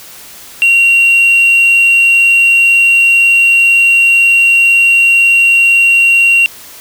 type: tone with tanh clipping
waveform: sine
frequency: 2751 Hz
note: F7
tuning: 27 cents flat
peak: -5 dBFS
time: 0.62-6.46 s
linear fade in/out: 0 ms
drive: 1 dB
effects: white hiss -33 dBFS RMS until 6.8 s